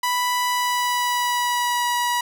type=tone with pitch glide; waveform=sawtooth; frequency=987.8 to 968.6 Hz; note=B5 to B5; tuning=0 to -34 cents; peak=-16 dBFS; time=0.03-2.21 s; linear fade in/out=5 ms; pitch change=-34 cents; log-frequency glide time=0.49-1.9 s; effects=none

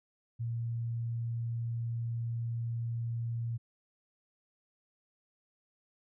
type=tone; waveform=sine; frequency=116.54 Hz; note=A#2; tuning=in tune; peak=-32 dBFS; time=0.39-3.58 s; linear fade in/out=20 ms; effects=none

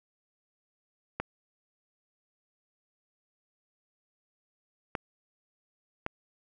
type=clicks; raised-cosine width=0.5 ms; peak=-16 dBFS; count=3; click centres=1.2 / 4.952 / 6.064 s; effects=none

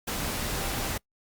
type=tone in noise; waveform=sine; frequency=784 Hz; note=G5; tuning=in tune; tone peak=-41 dBFS; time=0.54-0.88 s; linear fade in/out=10 ms; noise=pink; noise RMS=-31 dBFS; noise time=0.07-0.98 s; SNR=-13 dB; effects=noise-tail reverb RT60 0.1 s tail -25 dB re dry + Opus 48 kbps

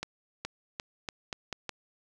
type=accelerating click train; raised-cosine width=0.2 ms; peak=-17 dBFS; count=7; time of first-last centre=0.03-1.693 s; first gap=420 ms; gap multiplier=0.83; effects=none

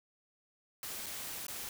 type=noise with dropouts; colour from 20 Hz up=white; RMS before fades=-42 dBFS; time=0.83-1.69 s; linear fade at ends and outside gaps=1 ms; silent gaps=1.061-1.065 / 1.467-1.482 s; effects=none

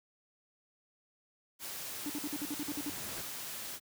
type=noise; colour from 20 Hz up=white; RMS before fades=-42 dBFS; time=1.59-3.8 s; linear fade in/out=50 ms
type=noise with exponential growth; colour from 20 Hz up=pink; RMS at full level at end=-43 dBFS; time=1.73-3.21 s; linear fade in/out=1 ms; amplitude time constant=320 ms
type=tone bursts; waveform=triangle; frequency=293.7 Hz; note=D4; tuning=in tune; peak=-33 dBFS; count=10; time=2.06-2.897 s; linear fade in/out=0 ms; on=36 ms; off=53 ms
effects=high-pass 80 Hz 12 dB/octave

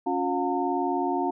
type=tone cluster; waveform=sine; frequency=278.3 / 357.5 / 716 / 900 Hz; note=C#4 / F4 / F5 / A5; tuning=+7 / +41 / +43 / +39 cents; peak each=-29 dBFS; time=0.06-1.31 s; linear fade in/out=10 ms; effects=none

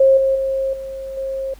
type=tone with level steps; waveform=sine; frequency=536 Hz; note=C5; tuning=42 cents sharp; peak=-8 / -13 / -17 / -26 / -21 dBFS; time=0-1.54 s; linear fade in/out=5 ms; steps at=0.17 / 0.35 / 0.73 / 1.17 s; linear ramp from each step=5 ms; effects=added 50 Hz sine -41 dBFS peak until 1.59 s + pink hiss -50 dBFS RMS until 1.59 s

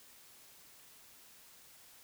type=silence; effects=white hiss -59 dBFS RMS until 2.03 s

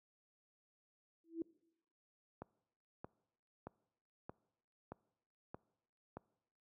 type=tone with exponential growth; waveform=sine; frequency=330 Hz; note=E4; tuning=2 cents sharp; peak=-34 dBFS; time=1.24-1.42 s; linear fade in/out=2 ms; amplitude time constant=37 ms
type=click train; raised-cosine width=1 ms; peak=-32 dBFS; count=7; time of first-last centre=2.42-6.17 s; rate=1.6 Hz
effects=noise-tail reverb RT60 0.9 s tail -23 dB re dry + high-pass 80 Hz 12 dB/octave

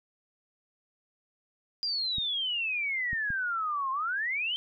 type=exponential two-way sweep; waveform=sine; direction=down then up; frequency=4871 to 1041 to 3159 Hz; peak=-28 dBFS; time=1.83-4.56 s; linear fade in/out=0 ms; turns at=3.91 s
type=clicks; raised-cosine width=5 ms; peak=-27 dBFS; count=3; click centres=2.183 / 3.131 / 3.304 s
effects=none

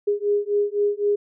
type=beating tone pair; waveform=sine; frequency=408.7 / 412.6 Hz; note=G#4 / G#4; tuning=-28 / -11 cents; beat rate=3.9 Hz; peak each=-22 dBFS; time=0.07-1.16 s; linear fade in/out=10 ms; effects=none

